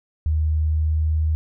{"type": "tone with pitch glide", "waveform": "sine", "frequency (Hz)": [77.6, 78.23], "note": ["D#2", "D#2"], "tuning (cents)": [-4, 10], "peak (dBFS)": -17, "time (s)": [0.26, 1.35], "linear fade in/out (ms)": 0, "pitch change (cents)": 14, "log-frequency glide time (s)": [0.58, 1.16], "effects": []}